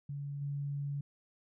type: tone with level steps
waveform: sine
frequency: 142.2 Hz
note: C#3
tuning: 45 cents sharp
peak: -37 / -34 dBFS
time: 0.09-1.01 s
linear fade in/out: 5 ms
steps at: 0.41 s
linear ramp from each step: 10 ms
effects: none